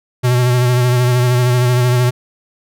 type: tone with vibrato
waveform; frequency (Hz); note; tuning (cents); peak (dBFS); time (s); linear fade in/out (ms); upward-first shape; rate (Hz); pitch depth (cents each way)
square; 123.9; B2; +6; -11; 0.23-2.11; 20; sine; 13; 30
effects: none